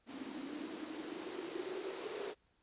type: noise with band-pass filter sweep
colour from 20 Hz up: blue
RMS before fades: -44 dBFS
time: 0.06-2.35 s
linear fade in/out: 50 ms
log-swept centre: 260 to 420 Hz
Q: 9.5
effects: pink hiss -75 dBFS RMS until 2.62 s + resampled to 8000 Hz